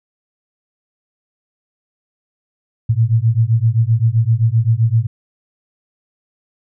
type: beating tone pair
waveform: sine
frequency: 110.1 / 117.8 Hz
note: A2 / A#2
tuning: +2 / +19 cents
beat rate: 7.7 Hz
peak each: -14 dBFS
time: 2.89-5.07 s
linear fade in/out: 10 ms
effects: none